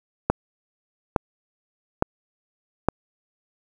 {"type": "click train", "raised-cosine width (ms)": 1, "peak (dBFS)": -3, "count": 4, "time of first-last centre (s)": [0.3, 2.886], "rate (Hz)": 1.16, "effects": ["7-bit"]}